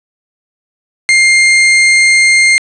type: tone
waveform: 40% pulse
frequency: 2114 Hz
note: C7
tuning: 17 cents sharp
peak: -4 dBFS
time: 1.09-2.58 s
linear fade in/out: 0 ms
effects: resampled to 24000 Hz + 7-bit